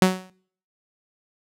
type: tone with exponential decay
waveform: sawtooth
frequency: 186 Hz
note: F#3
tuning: 9 cents sharp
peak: -7 dBFS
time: 0.02-0.3 s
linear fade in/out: 2 ms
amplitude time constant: 60 ms
effects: noise-tail reverb RT60 0.6 s tail -25 dB re dry + low-pass 12000 Hz 12 dB/octave